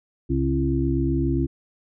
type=harmonic tone with a mistuned harmonic; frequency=67.6 Hz; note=C#2; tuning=43 cents flat; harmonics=1 / 2 / 4 / 5; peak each=-25 / -25 / -25 / -25 dBFS; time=0.29-1.47 s; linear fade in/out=20 ms; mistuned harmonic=1; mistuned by=-45 cents; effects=none